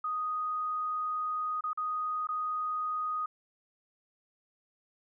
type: tone with dropouts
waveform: sine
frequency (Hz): 1244.5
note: D#6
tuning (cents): 0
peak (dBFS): -30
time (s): 0.04-3.26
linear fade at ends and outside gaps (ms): 5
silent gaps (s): 1.609-1.638 / 1.732-1.774 / 2.271-2.288
effects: none